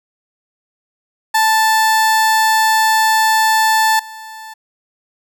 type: tone with level steps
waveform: 30% pulse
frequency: 880 Hz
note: A5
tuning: in tune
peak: -8 / -28 dBFS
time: 1.34-4.54 s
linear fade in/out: 10 ms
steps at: 3.99 s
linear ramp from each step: 5 ms
effects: none